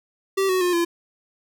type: tone with pitch steps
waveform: square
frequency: 387.7 / 371.7 / 356.3 / 341.6 Hz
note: G4 / F#4 / F4 / F4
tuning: -19 / +8 / +35 / -38 cents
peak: -19 dBFS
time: 0.37-0.85 s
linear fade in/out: 10 ms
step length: 120 ms
effects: none